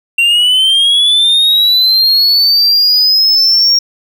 triangle linear sweep, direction up, 2737 to 5588 Hz, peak -5 dBFS, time 0.18-3.79 s, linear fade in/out 5 ms, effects none

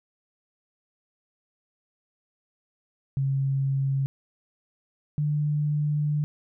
sine tone pair in turn, 136.3 / 148.68 Hz, C#3 / D3, -29 / +22 cents, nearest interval major second, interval 151 cents, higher second, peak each -22 dBFS, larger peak neither, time 3.17-4.06 / 5.18-6.24 s, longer second, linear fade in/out 0 ms, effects none

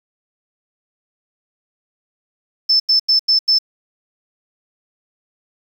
sine tone bursts, 5274 Hz, E8, in tune, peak -10 dBFS, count 5, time 2.69-3.588 s, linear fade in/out 10 ms, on 110 ms, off 87 ms, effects 7-bit

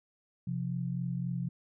sine tone pair together, 130.81 / 174.61 Hz, C3 / F3, 0 / 0 cents, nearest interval perfect fourth, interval 500 cents, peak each -34 / -34 dBFS, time 0.47-1.49 s, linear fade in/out 5 ms, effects none

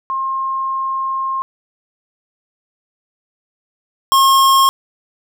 sine / square tone pair in turn, 1066 / 1077.1 Hz, C6 / C6, +32 / +50 cents, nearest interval unison, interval 18 cents, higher second, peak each -17 / -9 dBFS, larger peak second, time 0.1-1.42 / 4.12-4.69 s, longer first, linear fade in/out 0 ms, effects none

